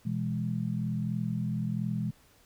sine chord, E major, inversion second, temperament equal with one note detuned, 123.47 / 166.44 / 207.7 Hz, B2 / E3 / G#3, 0 / +17 / 0 cents, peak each -33 dBFS, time 0.05-2.11 s, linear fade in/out 10 ms, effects pink hiss -62 dBFS RMS until 2.45 s

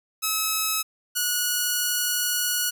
5% pulse tone pair in turn, 1289 / 1458.5 Hz, E6 / F#6, -39 / -25 cents, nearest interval major second, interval 214 cents, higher second, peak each -11 dBFS, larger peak neither, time 0.22-0.83 / 1.15-2.71 s, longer second, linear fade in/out 20 ms, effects none

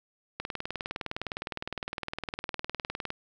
click train, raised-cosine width 0.3 ms, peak -17 dBFS, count 54, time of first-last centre 0.4-3.104 s, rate 19.6 Hz, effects none

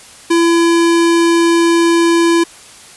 square tone, 336.9 Hz, E4, 38 cents sharp, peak -9 dBFS, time 0.3-2.44 s, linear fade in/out 10 ms, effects white hiss -38 dBFS RMS until 2.96 s + resampled to 24000 Hz

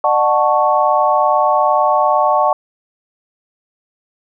sine chord, D major seventh, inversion none, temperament equal with one note detuned, 602.4 / 740 / 880 / 1108.7 Hz, D5 / F#5 / A5 / C#6, +44 / 0 / 0 / 0 cents, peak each -16 dBFS, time 0.04-2.53 s, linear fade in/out 2 ms, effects none

